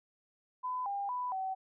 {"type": "tone with pitch steps", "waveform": "sine", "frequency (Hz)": [1006, 801, 993, 761], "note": ["B5", "G5", "B5", "F#5"], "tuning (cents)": [32, 37, 9, 48], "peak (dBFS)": -33, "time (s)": [0.63, 1.55], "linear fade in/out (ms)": 20, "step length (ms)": 230, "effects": []}